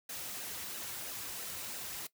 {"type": "noise with flanger", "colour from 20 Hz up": "white", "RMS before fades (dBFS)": -42, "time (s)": [0.09, 2.07], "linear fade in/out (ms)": 5, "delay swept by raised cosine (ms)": [0.87, 4.87], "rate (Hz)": 3, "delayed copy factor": -0.5, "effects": ["noise-tail reverb RT60 0.1 s tail -18 dB re dry"]}